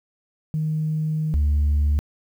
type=tone pair in turn; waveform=sine; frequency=155.56 / 73.41 Hz; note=D#3 / D2; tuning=0 / 0 cents; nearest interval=octave + minor second; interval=1300 cents; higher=first; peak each=-20 / -14 dBFS; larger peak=second; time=0.54-1.34 / 1.34-1.99 s; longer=first; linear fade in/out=0 ms; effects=tanh soft clip ceiling -15 dBFS + 9-bit